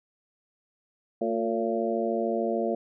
harmonic tone with a mistuned harmonic, 113.3 Hz, A#2, 49 cents flat, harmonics 2 / 3 / 4 / 5 / 6, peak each -31 / -31 / -31 / -31 / -31 dBFS, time 1.21-2.75 s, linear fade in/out 5 ms, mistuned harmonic 3, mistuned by +66 cents, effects none

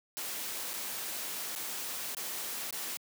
white noise with dropouts, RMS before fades -38 dBFS, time 0.17-2.97 s, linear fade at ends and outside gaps 0 ms, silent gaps 0.733-0.738 / 1.552-1.56 / 2.148-2.169 / 2.707-2.726 s, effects high-pass 200 Hz 12 dB/octave

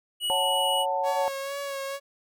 square tone, 2924 Hz, F#7, 21 cents flat, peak -26 dBFS, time 0.2-0.86 s, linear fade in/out 50 ms
sine chord, F# minor, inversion second, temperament just, 555 / 740 / 888 Hz, C#5 / F#5 / A5, +2 / 0 / +16 cents, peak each -29 / -30 / -27 dBFS, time 0.3-1.28 s, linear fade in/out 0 ms
sawtooth tone with vibrato, 554.4 Hz, C#5, in tune, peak -27 dBFS, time 1.03-2 s, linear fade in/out 50 ms, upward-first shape sine, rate 2.2 Hz, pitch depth 31 cents each way
effects none

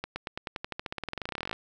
accelerating click train, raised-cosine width 0.3 ms, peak -17 dBFS, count 29, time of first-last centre 0.04-1.53 s, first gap 120 ms, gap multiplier 0.93, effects none

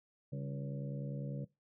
harmonic tone with a mistuned harmonic, 70 Hz, C#2, 18 cents sharp, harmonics 2 / 3 / 4 / 5 / 6 / 7 / 8, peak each -38 / -46 / -50 / -58 / -60 / -51 / -51 dBFS, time 0.32-1.45 s, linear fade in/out 10 ms, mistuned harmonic 3, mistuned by -87 cents, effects noise-tail reverb RT60 0.2 s tail -19 dB re dry

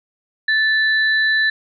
sine tone pair together, 1753 / 3979 Hz, A6 / B7, -7 / +12 cents, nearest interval octave + major second, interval 1419 cents, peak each -14 / -23 dBFS, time 0.48-1.5 s, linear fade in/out 5 ms, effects none

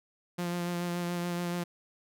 sawtooth tone with vibrato, 174.61 Hz, F3, in tune, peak -27 dBFS, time 0.38-1.64 s, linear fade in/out 10 ms, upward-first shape sine, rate 7 Hz, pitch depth 18 cents each way, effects none

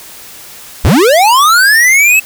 square linear sweep, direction up, 39.88 to 2637 Hz, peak -5 dBFS, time 0.84-2.2 s, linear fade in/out 10 ms, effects white hiss -32 dBFS RMS until 2.25 s

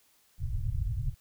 pink low-pass noise, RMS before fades -31 dBFS, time 0.38-1.15 s, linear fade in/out 50 ms, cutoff 140 Hz, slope 96 dB/octave, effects white hiss -66 dBFS RMS until 1.2 s

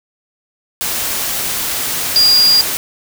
sine tone in noise, 4819 Hz, D8, 44 cents sharp, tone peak -7 dBFS, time 2.16-2.61 s, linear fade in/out 0 ms, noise white, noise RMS -19 dBFS, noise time 0.81-2.77 s, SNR +9 dB, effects none

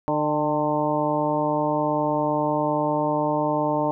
harmonic tone with a mistuned harmonic, 150.1 Hz, D3, 38 cents sharp, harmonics 1 / 2 / 3 / 4 / 5 / 6 / 7, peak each -31 / -26 / -31 / -25 / -31 / -26 / -32 dBFS, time 0.08-3.91 s, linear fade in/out 0 ms, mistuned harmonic 5, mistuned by +56 cents, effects none

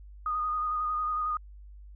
sine tone with vibrato, 1235 Hz, D#6, 13 cents flat, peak -27 dBFS, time 0.26-1.37 s, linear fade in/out 2 ms, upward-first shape square, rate 11 Hz, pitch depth 21 cents each way, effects added 50 Hz sine -45 dBFS peak until 1.95 s

